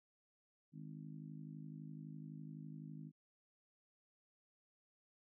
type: harmonic tone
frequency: 51.9 Hz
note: G#1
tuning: in tune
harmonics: 3 / 4 / 5 / 6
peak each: -50 / -55 / -55 / -62 dBFS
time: 0.72-3.12 s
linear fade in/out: 50 ms
effects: none